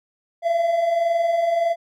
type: tone pair together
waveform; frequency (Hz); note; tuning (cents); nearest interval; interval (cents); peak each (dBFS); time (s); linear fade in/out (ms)
triangle; 656.4 / 678; E5 / E5; -8 / +49; minor second; 57; -25 / -16; 0.42-1.76; 50
effects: none